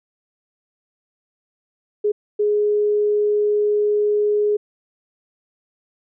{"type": "tone bursts at uneven times", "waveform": "sine", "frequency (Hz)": 417.2, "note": "G#4", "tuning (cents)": 8, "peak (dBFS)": -15, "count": 2, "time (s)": [[2.04, 2.12], [2.39, 4.57]], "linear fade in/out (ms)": 10, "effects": []}